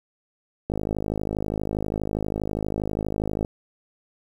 click train, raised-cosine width 2 ms, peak -13 dBFS, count 145, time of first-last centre 0.7-3.448 s, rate 52.4 Hz, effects 8-bit

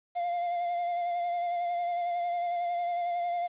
triangle tone with vibrato, 698.5 Hz, F5, in tune, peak -26 dBFS, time 0.15-3.48 s, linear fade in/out 20 ms, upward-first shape sine, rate 11 Hz, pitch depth 25 cents each way, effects resampled to 8000 Hz + 10-bit

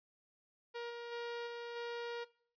sawtooth tone with level steps, 472.9 Hz, A#4, 25 cents sharp, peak -37 / -40 / -36 / -39 / -36 dBFS, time 0.74-2.25 s, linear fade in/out 20 ms, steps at 0.89 / 1.11 / 1.46 / 1.75 s, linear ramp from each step 20 ms, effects noise-tail reverb RT60 0.5 s tail -21 dB re dry + resampled to 11025 Hz

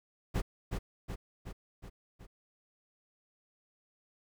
brown noise with echo, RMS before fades -30 dBFS, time 0.34-0.42 s, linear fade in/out 20 ms, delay 370 ms, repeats 5, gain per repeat -4 dB, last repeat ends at 2.27 s, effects none

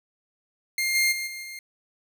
sawtooth tone with level steps, 2116 Hz, C7, 19 cents sharp, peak -20 / -16 / -25 / -31 / -33 dBFS, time 0.78-1.59 s, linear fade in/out 2 ms, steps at 0.94 / 1.11 / 1.26 / 1.42 s, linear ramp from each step 20 ms, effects none

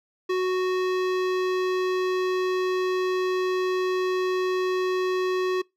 sine tone with hard clipping, 369.5 Hz, F#4, 2 cents flat, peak -24 dBFS, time 0.29-5.62 s, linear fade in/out 10 ms, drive 18 dB, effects noise-tail reverb RT60 0.2 s tail -25 dB re dry

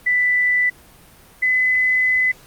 sine tone pair in turn, 1985 / 2016 Hz, B6 / B6, +8 / +35 cents, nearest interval unison, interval 27 cents, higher second, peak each -14 dBFS, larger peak neither, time 0.06-0.7 / 1.42-2.32 s, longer second, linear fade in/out 10 ms, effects pink hiss -47 dBFS RMS until 2.46 s + Opus 32 kbps

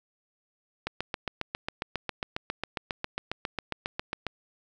click train, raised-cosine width 0.3 ms, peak -14 dBFS, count 26, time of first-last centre 0.87-4.267 s, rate 7.36 Hz, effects none

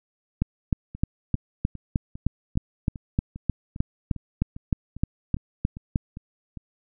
two click trains, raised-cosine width 5 ms, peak -9 / -24 dBFS, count 19 / 15, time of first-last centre 0.42-5.958 / 0.95-6.572 s, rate 3.25 / 2.49 Hz, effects none

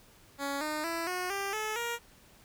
10% pulse tone with pitch steps, 280 / 305.3 / 333 / 363.1 / 396 / 431.8 / 470.9 Hz, C#4 / D#4 / E4 / F#4 / G4 / A4 / A#4, +18 / -33 / +18 / -33 / +18 / -33 / +18 cents, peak -24 dBFS, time 0.38-1.99 s, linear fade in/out 50 ms, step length 230 ms, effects pink hiss -59 dBFS RMS until 2.44 s

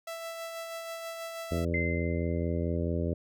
sawtooth tone with tremolo, 662 Hz, E5, 7 cents sharp, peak -32 dBFS, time 0.07-1.65 s, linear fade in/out 5 ms, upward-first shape sine, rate 6.2 Hz, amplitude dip 30%
harmonic tone, 84.6 Hz, E2, 45 cents sharp, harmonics 1 / 2 / 3 / 4 / 5 / 6 / 7, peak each -31 / -34 / -36 / -37 / -38 / -39 / -39 dBFS, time 1.51-3.14 s, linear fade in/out 5 ms
sine tone with exponential decay, 2073 Hz, C7, 17 cents flat, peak -28 dBFS, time 1.74-2.76 s, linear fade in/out 2 ms, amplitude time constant 220 ms
effects none

